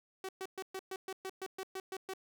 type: tone bursts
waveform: sawtooth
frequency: 380 Hz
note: F#4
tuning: 46 cents sharp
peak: -35 dBFS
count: 12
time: 0.24-2.136 s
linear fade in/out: 2 ms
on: 48 ms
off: 120 ms
effects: none